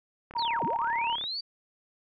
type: click train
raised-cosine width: 0.5 ms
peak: -28 dBFS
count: 34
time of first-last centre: 0.31-1.24 s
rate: 35.5 Hz
type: tone with vibrato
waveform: sine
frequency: 932.3 Hz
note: A#5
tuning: in tune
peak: -27 dBFS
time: 0.35-1.16 s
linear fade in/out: 10 ms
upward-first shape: sine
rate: 19 Hz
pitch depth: 41 cents each way
type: linear two-way sweep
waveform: sine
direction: down then up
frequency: 4699 to 119.8 to 4699 Hz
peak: -31 dBFS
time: 0.38-1.41 s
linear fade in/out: 10 ms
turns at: 0.64 s
effects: none